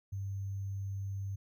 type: tone with sample-and-hold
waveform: sine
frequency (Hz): 98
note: G2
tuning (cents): 0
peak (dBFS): -35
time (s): 0.12-1.36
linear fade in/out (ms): 10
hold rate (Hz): 6300
effects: none